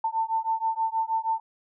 sine beating tone pair, 892 / 898.3 Hz, A5 / A5, +23 / +36 cents, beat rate 6.3 Hz, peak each -27 / -27 dBFS, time 0.04-1.4 s, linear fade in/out 5 ms, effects none

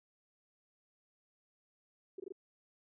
sine tone bursts, 381.7 Hz, G4, 46 cents flat, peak -40 dBFS, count 4, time 2.18-2.323 s, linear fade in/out 5 ms, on 20 ms, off 21 ms, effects none

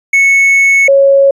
triangle / sine tone pair in turn, 2206 / 551.5 Hz, C#7 / C#5, -9 / -9 cents, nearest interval 2 octaves, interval 2400 cents, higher first, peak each -3 dBFS, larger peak neither, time 0.13-0.88 / 0.88-1.31 s, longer first, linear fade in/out 5 ms, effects resampled to 24000 Hz

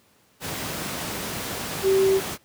sine tone in noise, 385.7 Hz, G4, 28 cents flat, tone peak -16 dBFS, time 1.82-2.21 s, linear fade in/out 50 ms, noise pink, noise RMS -30 dBFS, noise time 0.4-2.38 s, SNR +11 dB, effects pink hiss -60 dBFS RMS until 2.44 s + high-pass 100 Hz 12 dB/octave

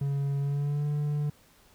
triangle tone with pitch glide, 140 to 147.47 Hz, C#3 to D3, +18 to +8 cents, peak -24 dBFS, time 0.01-1.3 s, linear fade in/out 5 ms, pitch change +90 cents, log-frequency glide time 0.39-0.87 s, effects pink hiss -60 dBFS RMS until 1.74 s

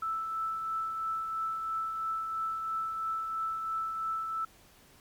sine tone with tremolo, 1318.5 Hz, E6, in tune, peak -29 dBFS, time 0.02-4.45 s, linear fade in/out 5 ms, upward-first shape triangle, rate 3 Hz, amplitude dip 40%, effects pink hiss -59 dBFS RMS until 5 s + MP3 96 kbps

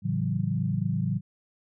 sine chord, F# minor seventh, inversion first, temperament equal with one note detuned, 110 / 138.59 / 164.81 / 188.45 Hz, A2 / C#3 / E3 / F#3, 0 / 0 / 0 / +32 cents, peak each -30 dBFS, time 0.02-1.21 s, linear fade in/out 50 ms, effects none

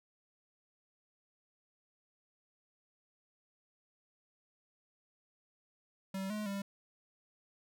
square tone with pitch steps, 192.5 / 211.8 / 198.2 Hz, G3 / G#3 / G3, -31 / +34 / +19 cents, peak -37 dBFS, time 6.14-6.62 s, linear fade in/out 5 ms, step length 160 ms, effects none

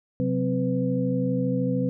sine tone cluster, 130.7 / 183.6 / 257.7 / 499.9 Hz, C3 / F#3 / C4 / B4, -1 / -13 / -26 / +21 cents, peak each -28 / -27 / -26 / -29 dBFS, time 0.2-1.89 s, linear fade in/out 0 ms, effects none

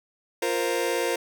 sawtooth chord, F suspended fourth, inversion none, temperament just, 349.2 / 465.6 / 523.8 Hz, F4 / Bb4 / C5, 0 / -2 / +2 cents, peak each -25 / -23 / -24 dBFS, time 0.42-1.16 s, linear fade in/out 5 ms, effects none

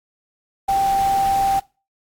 sine tone in noise, 784 Hz, G5, in tune, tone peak -15 dBFS, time 0.68-1.6 s, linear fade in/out 10 ms, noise pink, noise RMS -32 dBFS, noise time 0.68-1.6 s, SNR +14 dB, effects noise-tail reverb RT60 0.3 s tail -20 dB re dry + AAC 64 kbps

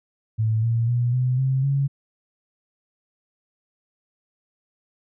sine tone with pitch steps, 110.4 / 115.55 / 120.95 / 126.6 / 132.51 / 138.69 Hz, A2 / A#2 / B2 / B2 / C3 / C#3, +6 / -15 / -36 / +43 / +22 / +1 cents, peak -18 dBFS, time 0.38-1.88 s, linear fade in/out 20 ms, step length 250 ms, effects none

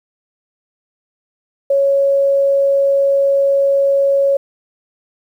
sine tone, 554 Hz, C#5, 1 cent flat, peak -10 dBFS, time 1.7-4.37 s, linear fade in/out 5 ms, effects 8-bit

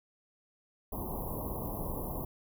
pink band-stop noise, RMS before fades -37 dBFS, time 0.92-2.25 s, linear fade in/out 5 ms, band 1100 to 11000 Hz, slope 96 dB/octave, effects none

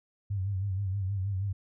sine tone with vibrato, 97.2 Hz, G2, 14 cents flat, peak -28 dBFS, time 0.3-1.53 s, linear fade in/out 10 ms, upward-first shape sine, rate 6.3 Hz, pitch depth 81 cents each way, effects none

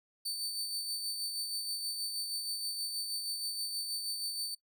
sawtooth tone with tremolo, 4551 Hz, C#8, 45 cents sharp, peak -31 dBFS, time 0.25-4.55 s, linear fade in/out 10 ms, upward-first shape sine, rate 6.3 Hz, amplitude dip 40%, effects noise-tail reverb RT60 0.1 s tail -19 dB re dry

